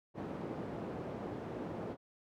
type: band-pass noise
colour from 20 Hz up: white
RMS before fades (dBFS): -42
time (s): 0.14-1.97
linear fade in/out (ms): 50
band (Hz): 110 to 470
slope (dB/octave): 12
effects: none